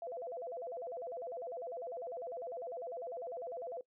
sine tone with vibrato, 583 Hz, D5, 13 cents flat, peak -40 dBFS, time 0.02-3.81 s, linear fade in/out 2 ms, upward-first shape square, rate 10 Hz, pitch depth 260 cents each way, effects noise-tail reverb RT60 0.1 s tail -21 dB re dry

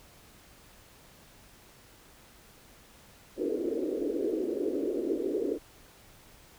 white band-pass noise, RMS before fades -31 dBFS, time 3.36-5.59 s, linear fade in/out 50 ms, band 280 to 470 Hz, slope 48 dB/octave, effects pink hiss -56 dBFS RMS until 6.58 s

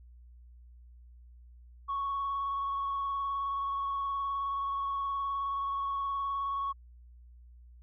sine tone with vibrato, 1108.7 Hz, C#6, in tune, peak -29 dBFS, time 1.88-6.73 s, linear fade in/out 20 ms, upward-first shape square, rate 19 Hz, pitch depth 13 cents each way, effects tanh soft clip ceiling -27 dBFS + added 60 Hz sine -51 dBFS peak until 7.82 s

